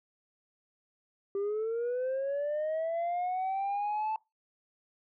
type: linear sweep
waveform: sine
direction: up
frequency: 392 to 880 Hz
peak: -27 dBFS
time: 1.35-4.16 s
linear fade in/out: 2 ms
effects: noise-tail reverb RT60 0.2 s tail -22 dB re dry + tanh soft clip ceiling -28 dBFS